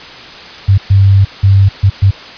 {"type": "tone bursts at uneven times", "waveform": "sine", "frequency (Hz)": 98, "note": "G2", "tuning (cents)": 0, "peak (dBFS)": -3, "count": 5, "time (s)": [[0.68, 0.78], [0.9, 1.25], [1.43, 1.69], [1.83, 1.9], [2.02, 2.11]], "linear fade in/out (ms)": 10, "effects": ["white hiss -30 dBFS RMS until 2.37 s", "resampled to 11025 Hz"]}